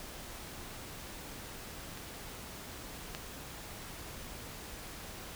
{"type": "clicks", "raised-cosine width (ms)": 0.2, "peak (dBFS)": [-28, -21], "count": 2, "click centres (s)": [1.974, 3.149], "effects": ["pink hiss -46 dBFS RMS until 5.35 s"]}